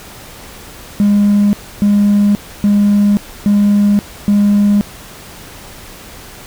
triangle tone bursts, 204.5 Hz, G#3, 26 cents flat, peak -4 dBFS, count 5, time 1-4.81 s, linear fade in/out 0 ms, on 530 ms, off 290 ms, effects tanh soft clip ceiling -3 dBFS + pink hiss -34 dBFS RMS until 6.46 s

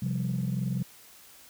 sine chord, C suspended fourth, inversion none, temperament equal, 130.81 / 174.61 / 196 Hz, C3 / F3 / G3, 0 / 0 / 0 cents, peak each -29 / -31 / -32 dBFS, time 0.02-0.83 s, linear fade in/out 5 ms, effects tanh soft clip ceiling -21 dBFS + white hiss -53 dBFS RMS until 1.49 s

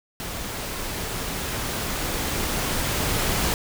pink noise with level ramp, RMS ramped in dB -32 to -23 dBFS, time 0.2-3.54 s, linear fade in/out 0 ms, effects none

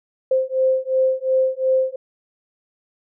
sine beating tone pair, 521 / 523.8 Hz, C5 / C5, -7 / +2 cents, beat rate 2.8 Hz, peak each -19 dBFS, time 0.31-1.96 s, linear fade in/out 5 ms, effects none

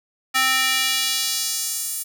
square tone with high-pass filter sweep, 261.6 Hz, C4, in tune, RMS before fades -22 dBFS, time 0.34-2.04 s, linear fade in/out 20 ms, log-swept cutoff 1500 to 9800 Hz, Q 1.2, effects none

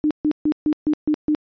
sine tone bursts, 302.6 Hz, D#4, 48 cents flat, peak -15 dBFS, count 7, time 0.04-1.349 s, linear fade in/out 0 ms, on 67 ms, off 140 ms, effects resampled to 11025 Hz

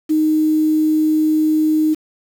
sine tone with quantisation, 310 Hz, D#4, 6 cents flat, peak -12 dBFS, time 0.09-1.95 s, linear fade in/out 20 ms, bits 6, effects none

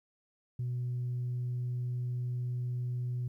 sine tone, 123.47 Hz, B2, in tune, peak -30 dBFS, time 0.59-3.28 s, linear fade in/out 5 ms, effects tanh soft clip ceiling -29 dBFS + 12-bit

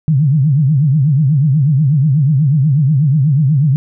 sine tone with vibrato, 143.7 Hz, D3, 37 cents flat, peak -8 dBFS, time 0.08-3.76 s, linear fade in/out 0 ms, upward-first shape triangle, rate 8.2 Hz, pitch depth 240 cents each way, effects none

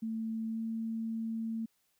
sine tone with pitch glide, 223.3 to 225 Hz, A3 to A3, +26 to +39 cents, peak -33 dBFS, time 0.02-1.66 s, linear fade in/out 10 ms, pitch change +13 cents, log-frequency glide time 0.5-0.59 s, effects white hiss -75 dBFS RMS until 1.99 s

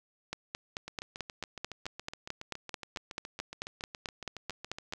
two click trains, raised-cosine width 0.2 ms, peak -18 / -24 dBFS, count 22 / 30, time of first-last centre 0.33-4.935 / 0.88-4.925 s, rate 4.56 / 7.17 Hz, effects none

